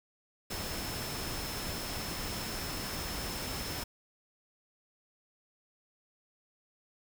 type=tone in noise; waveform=sine; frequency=5274 Hz; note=E8; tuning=in tune; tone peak=-44 dBFS; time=0.5-3.84 s; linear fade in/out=10 ms; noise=pink; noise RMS=-38 dBFS; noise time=0.5-3.84 s; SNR=-9 dB; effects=none